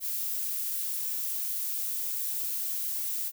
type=noise; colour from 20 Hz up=violet; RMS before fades=-32 dBFS; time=0-3.32 s; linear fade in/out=50 ms; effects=none